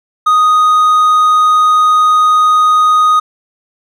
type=tone; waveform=triangle; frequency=1244.5 Hz; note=D#6; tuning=in tune; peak=-4 dBFS; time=0.26-3.2 s; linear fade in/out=10 ms; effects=none